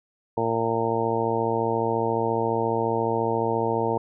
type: harmonic tone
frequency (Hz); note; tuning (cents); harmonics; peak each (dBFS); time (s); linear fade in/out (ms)
114.4; A#2; -32; 1 / 2 / 3 / 4 / 5 / 6 / 7 / 8; -32 / -32 / -30 / -26 / -32 / -32 / -32 / -28; 0.37-3.98; 5
effects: none

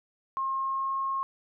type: tone with pitch glide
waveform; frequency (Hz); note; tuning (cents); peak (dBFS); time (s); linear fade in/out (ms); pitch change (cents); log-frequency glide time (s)
sine; 1071 to 1079.1; C6 to C#6; +40 to -47; -27; 0.37-1.23; 0; +13; 0.54-0.95
effects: none

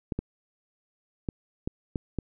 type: clicks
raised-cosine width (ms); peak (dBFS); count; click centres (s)
3; -16; 6; 0.122 / 0.19 / 1.288 / 1.675 / 1.958 / 2.187
effects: none

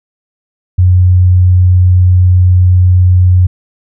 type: tone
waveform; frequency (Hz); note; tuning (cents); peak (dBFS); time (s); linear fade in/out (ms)
sine; 90.8; F#2; -32; -3; 0.78-3.47; 10
effects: none

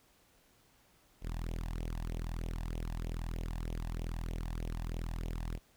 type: tone with flanger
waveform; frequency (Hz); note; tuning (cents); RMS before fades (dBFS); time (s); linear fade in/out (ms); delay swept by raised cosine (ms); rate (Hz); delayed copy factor
sawtooth; 41.12; E1; -4; -38; 1.21-5.6; 50; 0.31 to 1.16; 3.2; +0.8
effects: pink hiss -67 dBFS RMS until 5.76 s

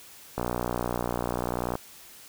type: click train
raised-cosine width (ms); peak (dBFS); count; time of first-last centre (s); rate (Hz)
1; -14; 84; 0.38-1.754; 60.4
effects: white hiss -49 dBFS RMS until 2.28 s

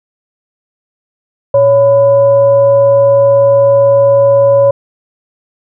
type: tone with frequency modulation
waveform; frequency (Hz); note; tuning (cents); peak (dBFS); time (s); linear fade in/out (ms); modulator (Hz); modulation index
sine; 558; C#5; +11; -4; 1.54-4.71; 5; 441; 0.35
effects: none

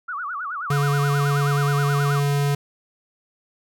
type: tone with vibrato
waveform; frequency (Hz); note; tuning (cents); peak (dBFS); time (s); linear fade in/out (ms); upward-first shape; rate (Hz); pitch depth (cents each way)
sine; 1288; E6; -41; -26; 0.08-2.2; 10; sine; 9.4; 250
type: tone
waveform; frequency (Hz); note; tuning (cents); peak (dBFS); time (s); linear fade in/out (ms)
square; 142.5; C#3; +48; -19; 0.7-2.55; 5
effects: none

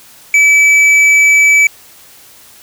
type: tone with hard clipping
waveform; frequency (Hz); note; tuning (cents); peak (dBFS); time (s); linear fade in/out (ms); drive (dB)
triangle; 2300; D7; -37; -6; 0.34-1.67; 2; 9
effects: white hiss -40 dBFS RMS until 2.62 s

